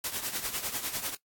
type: noise with tremolo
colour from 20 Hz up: white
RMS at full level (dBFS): -31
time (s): 0.04-1.15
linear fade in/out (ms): 2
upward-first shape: triangle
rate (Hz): 10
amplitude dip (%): 75
effects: noise-tail reverb RT60 0.1 s tail -18 dB re dry + AAC 64 kbps